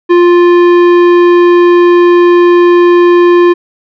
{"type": "tone with tanh clipping", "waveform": "sine", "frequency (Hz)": 350, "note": "F4", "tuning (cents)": 4, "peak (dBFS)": -4, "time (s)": [0.09, 3.54], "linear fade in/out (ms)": 20, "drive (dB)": 14, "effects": []}